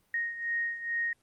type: beating tone pair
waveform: sine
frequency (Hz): 1864.7 / 1867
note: A#6 / A#6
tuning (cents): 0 / +2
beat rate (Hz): 2.3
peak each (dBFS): -31 / -36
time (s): 0.14-1.13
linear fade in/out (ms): 2
effects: pink hiss -70 dBFS RMS until 1.22 s + Opus 32 kbps